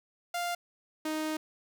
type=tone pair in turn; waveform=sawtooth; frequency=698.5 / 311.1 Hz; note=F5 / D#4; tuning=0 / 0 cents; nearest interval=octave + major second; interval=1400 cents; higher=first; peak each=-27 dBFS; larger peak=neither; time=0.34-0.55 / 1.05-1.37 s; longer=second; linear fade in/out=5 ms; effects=none